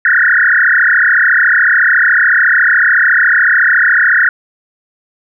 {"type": "tone with frequency modulation", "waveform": "sine", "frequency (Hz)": 1661.2, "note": "G#6", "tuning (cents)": 0, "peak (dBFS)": -6, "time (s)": [0.05, 4.29], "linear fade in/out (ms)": 2, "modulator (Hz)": 33.9, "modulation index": 7.2, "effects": []}